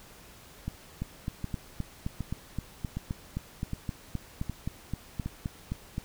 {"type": "two click trains", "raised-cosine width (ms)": 5, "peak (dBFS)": [-19, -20], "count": [20, 7], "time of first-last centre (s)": [[1.02, 5.981], [0.68, 5.26]], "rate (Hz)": [3.83, 1.31], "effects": ["pink hiss -52 dBFS RMS until 6.04 s"]}